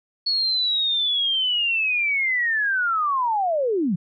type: linear sweep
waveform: sine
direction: down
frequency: 4393 to 155.56 Hz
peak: -19 dBFS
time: 0.26-3.96 s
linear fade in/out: 10 ms
effects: none